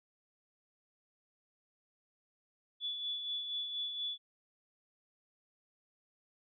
sine tone with tremolo, 3440 Hz, A7, 40 cents flat, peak -34 dBFS, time 2.8-4.18 s, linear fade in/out 50 ms, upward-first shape sine, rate 4.2 Hz, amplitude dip 45%, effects none

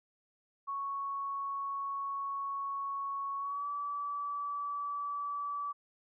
sine tone with pitch glide, 1108.7 to 1152.4 Hz, C#6 to D6, 0 to -33 cents, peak -34 dBFS, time 0.67-5.73 s, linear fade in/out 20 ms, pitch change +67 cents, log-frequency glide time 3.38-3.67 s, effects none

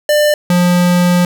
square tone pair in turn, 596 / 177.19 Hz, D5 / F3, +25 / +25 cents, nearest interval octave + major sixth, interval 2100 cents, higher first, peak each -9 dBFS, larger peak neither, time 0.09-0.34 / 0.5-1.25 s, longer second, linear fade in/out 2 ms, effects none

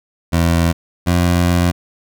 20% pulse tone pair in turn, 84.1 / 87.65 Hz, E2 / F2, +35 / +7 cents, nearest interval minor second, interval 72 cents, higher second, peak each -7 dBFS, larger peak neither, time 0.32-0.73 / 1.06-1.72 s, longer second, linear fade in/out 20 ms, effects none

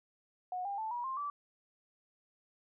sine tone with pitch steps, 730 / 800.7 / 878.2 / 963.2 / 1056.5 / 1158.8 Hz, F#5 / G5 / A5 / B5 / C6 / D6, -24 / +37 / -4 / -44 / +16 / -24 cents, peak -35 dBFS, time 0.52-1.3 s, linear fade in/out 2 ms, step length 130 ms, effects none

